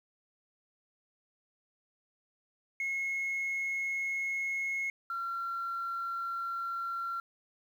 sine tone pair in turn, 2171 / 1367.6 Hz, C#7 / F6, -37 / -37 cents, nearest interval minor sixth, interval 800 cents, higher first, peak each -29 / -32 dBFS, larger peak first, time 2.8-4.9 / 5.1-7.2 s, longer neither, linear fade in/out 2 ms, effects tanh soft clip ceiling -29 dBFS + 10-bit

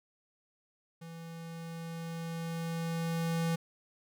square tone with level ramp, 165.8 Hz, E3, 10 cents sharp, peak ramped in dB -45 to -29 dBFS, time 1.01-3.56 s, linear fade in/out 10 ms, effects none

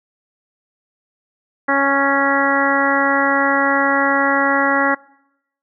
harmonic tone, 277.2 Hz, C#4, in tune, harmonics 1 / 2 / 3 / 4 / 5 / 6 / 7, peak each -21 / -21 / -21 / -21 / -21 / -21 / -21 dBFS, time 1.68-4.95 s, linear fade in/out 10 ms, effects noise-tail reverb RT60 0.8 s tail -23 dB re dry

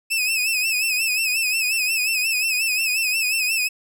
sawtooth tone with vibrato, 2580 Hz, E7, 38 cents flat, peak -16 dBFS, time 0.1-3.69 s, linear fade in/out 20 ms, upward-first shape sine, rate 5.6 Hz, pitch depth 81 cents each way, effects none

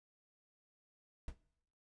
brown noise with exponential decay, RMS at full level -40 dBFS, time 1.28-1.38 s, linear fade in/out 1 ms, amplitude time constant 20 ms, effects noise-tail reverb RT60 0.7 s tail -19 dB re dry + resampled to 22050 Hz

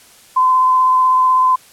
sine tone with vibrato, 1025 Hz, C6, 36 cents flat, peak -9 dBFS, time 0.36-1.56 s, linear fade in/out 10 ms, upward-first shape triangle, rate 16 Hz, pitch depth 16 cents each way, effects white hiss -45 dBFS RMS until 1.72 s + low-pass 12000 Hz 12 dB/octave

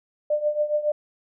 sine tone with tremolo, 598 Hz, D5, 31 cents sharp, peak -17 dBFS, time 0.3-0.92 s, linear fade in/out 5 ms, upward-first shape triangle, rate 7.2 Hz, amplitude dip 85%, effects none

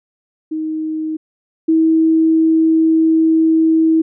sine tone pair in turn, 313.9 / 321.8 Hz, D#4 / E4, +15 / -42 cents, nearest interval unison, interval 43 cents, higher second, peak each -18 / -9 dBFS, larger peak second, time 0.51-1.17 / 1.68-4.02 s, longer second, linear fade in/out 10 ms, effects none

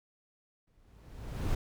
brown noise with exponential growth, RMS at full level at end -29 dBFS, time 0.67-1.55 s, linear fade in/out 5 ms, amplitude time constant 190 ms, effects none

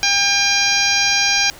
harmonic tone, 802 Hz, G5, 39 cents sharp, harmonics 1 / 2 / 3 / 4 / 5 / 6 / 7 / 8, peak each -25 / -22 / -19 / -25 / -23 / -21 / -20 / -25 dBFS, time 0.03-1.5 s, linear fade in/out 0 ms, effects pink hiss -40 dBFS RMS until 1.59 s

